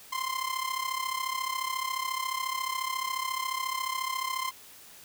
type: tone with amplitude modulation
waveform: sawtooth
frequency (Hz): 1044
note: C6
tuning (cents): -4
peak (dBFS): -23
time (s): 0.12-4.51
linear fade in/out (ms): 10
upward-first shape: sine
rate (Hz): 34.2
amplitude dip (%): 75
effects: white hiss -51 dBFS RMS until 5.04 s